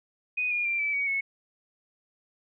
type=tone with pitch steps; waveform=sine; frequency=2489 / 2428 / 2368 / 2310 / 2254 / 2198 Hz; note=D#7 / D#7 / D7 / D7 / C#7 / C#7; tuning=0 / -43 / +14 / -29 / +28 / -15 cents; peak=-25 dBFS; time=0.37-1.21 s; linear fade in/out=10 ms; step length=140 ms; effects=none